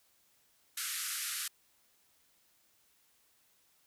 white band-pass noise, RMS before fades -38 dBFS, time 0.77-1.48 s, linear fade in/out 5 ms, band 1200 to 13000 Hz, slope 96 dB/octave, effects white hiss -70 dBFS RMS until 3.86 s

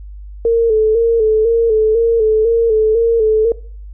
sine tone with vibrato, 448 Hz, A4, 31 cents sharp, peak -9 dBFS, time 0.45-3.52 s, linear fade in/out 2 ms, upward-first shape square, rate 2 Hz, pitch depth 50 cents each way, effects noise-tail reverb RT60 0.5 s tail -21 dB re dry + added 50 Hz sine -29 dBFS peak until 3.93 s

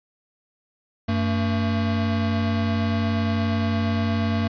square tone pair together, 95.42 / 225.5 Hz, G2 / A3, -46 / +43 cents, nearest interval octave + minor third, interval 1489 cents, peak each -24 dBFS, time 1.08-4.48 s, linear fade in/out 10 ms, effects resampled to 11025 Hz

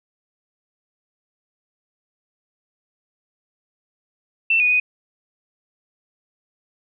sine tone with pitch steps, 2679 / 2471 / 2490 Hz, E7 / D#7 / D#7, +27 / -13 / +1 cents, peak -14 dBFS, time 4.5-4.8 s, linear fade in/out 5 ms, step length 100 ms, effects none

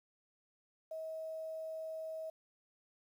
sine tone, 639 Hz, D#5, 46 cents sharp, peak -40 dBFS, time 0.91-2.3 s, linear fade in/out 5 ms, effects 11-bit

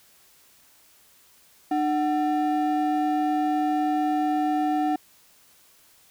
triangle ring-modulated tone, 523.3 Hz, C5, in tune, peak -16 dBFS, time 1.71-4.96 s, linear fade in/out 5 ms, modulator 222 Hz, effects white hiss -57 dBFS RMS until 6.1 s

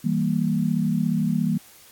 sine chord, E diminished, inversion none, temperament equal with one note detuned, 161.89 / 196 / 233.1 Hz, E3 / G3 / Bb3, -31 / 0 / 0 cents, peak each -24 dBFS, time 0.04-1.58 s, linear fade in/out 10 ms, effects white hiss -50 dBFS RMS until 1.91 s + AAC 64 kbps

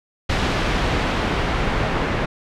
pink noise with low-pass filter sweep, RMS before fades -21 dBFS, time 0.29-2.26 s, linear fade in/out 10 ms, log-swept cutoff 3700 to 2100 Hz, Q 0.74, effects none

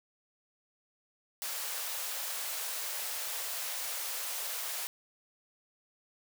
white high-pass noise, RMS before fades -37 dBFS, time 1.42-4.87 s, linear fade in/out 0 ms, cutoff 470 Hz, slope 48 dB/octave, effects none

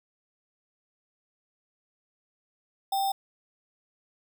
sine tone with sample-and-hold, 784 Hz, G5, in tune, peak -24 dBFS, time 2.92-3.12 s, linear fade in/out 5 ms, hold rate 4410 Hz, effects none

